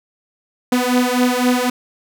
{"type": "beating tone pair", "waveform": "sawtooth", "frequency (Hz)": [246.9, 250.8], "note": ["B3", "B3"], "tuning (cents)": [0, 27], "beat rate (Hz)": 3.9, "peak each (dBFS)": -13, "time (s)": [0.72, 1.7], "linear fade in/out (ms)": 5, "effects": []}